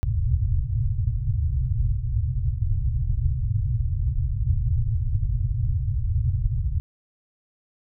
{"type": "low-pass noise", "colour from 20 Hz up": "white", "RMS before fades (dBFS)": -23, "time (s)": [0.03, 6.8], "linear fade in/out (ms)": 0, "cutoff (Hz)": 130, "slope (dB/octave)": 96, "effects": []}